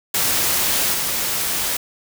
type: noise with level steps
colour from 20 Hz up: white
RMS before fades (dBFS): -19 / -22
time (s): 0.14-1.77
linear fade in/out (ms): 5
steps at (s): 0.92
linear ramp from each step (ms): 20
effects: none